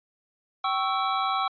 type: chord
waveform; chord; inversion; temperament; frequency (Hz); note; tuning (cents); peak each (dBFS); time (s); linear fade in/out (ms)
square; C# diminished; second; equal with one note detuned; 771.4 / 1108.7 / 1318.5; G5 / C#6 / E6; -28 / 0 / 0; -29; 0.64-1.48; 5
effects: resampled to 11025 Hz